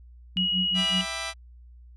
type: tone with tremolo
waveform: sine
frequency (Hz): 185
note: F#3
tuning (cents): 0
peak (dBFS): -25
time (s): 0.36-1.08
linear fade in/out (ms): 5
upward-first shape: sine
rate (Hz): 5.3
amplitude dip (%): 100
type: tone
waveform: sine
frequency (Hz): 2900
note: F#7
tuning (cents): -35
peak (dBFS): -23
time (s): 0.37-1.01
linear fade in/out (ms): 0
type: chord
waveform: 10% pulse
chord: E minor seventh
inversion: none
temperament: just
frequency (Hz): 659.3 / 791.1 / 988.9 / 1186.7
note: E5 / G5 / B5 / D6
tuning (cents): 0 / +16 / +2 / +18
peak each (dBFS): -26 / -30 / -31 / -30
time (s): 0.74-1.34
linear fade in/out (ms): 50
effects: added 60 Hz sine -46 dBFS peak until 1.96 s + resampled to 24000 Hz